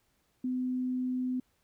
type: tone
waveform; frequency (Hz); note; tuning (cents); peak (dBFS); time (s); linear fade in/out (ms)
sine; 253.6; B3; +46; -29; 0.44-1.4; 5
effects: pink hiss -73 dBFS RMS until 1.63 s